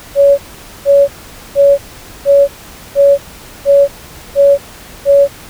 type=tone bursts; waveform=sine; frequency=562 Hz; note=C#5; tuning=24 cents sharp; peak=-3 dBFS; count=8; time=0.15-5.28 s; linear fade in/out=50 ms; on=230 ms; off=470 ms; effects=pink hiss -34 dBFS RMS until 5.49 s